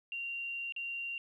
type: tone with dropouts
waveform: sine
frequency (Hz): 2766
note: F7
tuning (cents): -17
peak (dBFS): -36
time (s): 0.12-1.18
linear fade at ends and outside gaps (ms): 1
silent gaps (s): 0.723-0.763
effects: 12-bit